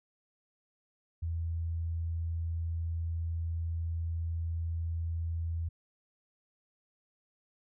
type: tone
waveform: sine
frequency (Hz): 83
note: E2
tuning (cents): +12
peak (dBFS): -31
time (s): 1.22-5.69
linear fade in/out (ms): 10
effects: none